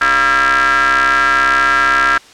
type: ring-modulated tone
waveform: 40% pulse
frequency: 132.4 Hz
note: C3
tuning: 21 cents sharp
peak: -6 dBFS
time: 0.01-2.18 s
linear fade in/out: 5 ms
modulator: 1490 Hz
effects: white hiss -41 dBFS RMS until 2.33 s + low-pass 6000 Hz 12 dB/octave